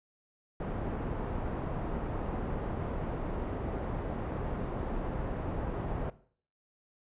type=low-pass noise; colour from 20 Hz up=pink; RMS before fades=-35 dBFS; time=0.6-6.1 s; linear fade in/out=2 ms; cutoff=880 Hz; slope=12 dB/octave; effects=noise-tail reverb RT60 0.5 s tail -17 dB re dry + resampled to 8000 Hz